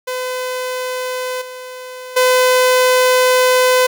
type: tone with level steps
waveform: sawtooth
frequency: 507 Hz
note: B4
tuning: 45 cents sharp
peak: -16 / -25 / -6 dBFS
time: 0.07-3.87 s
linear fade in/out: 10 ms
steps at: 1.41 / 2.16 s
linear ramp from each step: 10 ms
effects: none